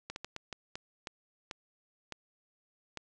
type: slowing click train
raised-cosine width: 0.2 ms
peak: -22 dBFS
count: 10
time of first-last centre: 0.1-2.973 s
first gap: 61 ms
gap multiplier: 1.39
effects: resampled to 22050 Hz